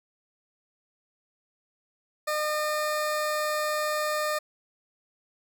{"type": "tone", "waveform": "20% pulse", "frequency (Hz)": 607, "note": "D#5", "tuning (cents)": -43, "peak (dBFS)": -21, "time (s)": [2.27, 4.39], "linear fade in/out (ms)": 10, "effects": []}